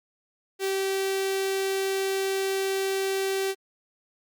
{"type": "tone with notch filter", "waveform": "sawtooth", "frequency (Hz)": 386.8, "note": "G4", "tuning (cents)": -23, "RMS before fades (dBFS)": -27, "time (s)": [0.59, 3.55], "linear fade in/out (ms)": 50, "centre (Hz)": 1000, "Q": 1.1, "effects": ["Opus 48 kbps"]}